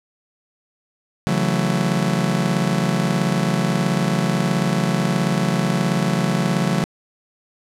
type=chord; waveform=40% pulse; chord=F# minor seventh; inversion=second; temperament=just; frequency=138.75 / 166.5 / 185 / 222 Hz; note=C#3 / E3 / F#3 / A3; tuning=+2 / +18 / 0 / +16 cents; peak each=-23 / -22 / -21 / -24 dBFS; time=1.27-6.84 s; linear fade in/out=0 ms; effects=low-pass 10000 Hz 12 dB/octave